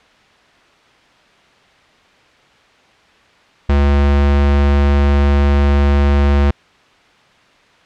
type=tone; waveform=square; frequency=70.9 Hz; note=C#2; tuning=40 cents sharp; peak=-10 dBFS; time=3.69-6.51 s; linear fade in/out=5 ms; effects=white hiss -49 dBFS RMS until 7.85 s + low-pass 3000 Hz 12 dB/octave